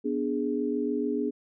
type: chord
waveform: sine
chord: G# diminished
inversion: first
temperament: equal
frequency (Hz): 246.9 / 293.7 / 415.3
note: B3 / D4 / G#4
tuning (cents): 0 / 0 / 0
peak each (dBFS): -30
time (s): 0.04-1.31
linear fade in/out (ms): 20
effects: none